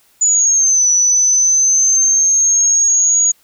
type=linear two-way sweep; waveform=sine; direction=down then up; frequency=6980 to 5920 to 6760 Hz; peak=-9 dBFS; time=0.21-3.32 s; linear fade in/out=10 ms; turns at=0.9 s; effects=white hiss -54 dBFS RMS until 3.43 s